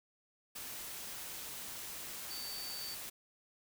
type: tone in noise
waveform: sine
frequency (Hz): 4569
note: D8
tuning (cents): -48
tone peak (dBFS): -43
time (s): 2.3-2.95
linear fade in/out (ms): 10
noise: white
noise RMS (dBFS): -45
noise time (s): 0.55-3.1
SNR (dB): -1
effects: none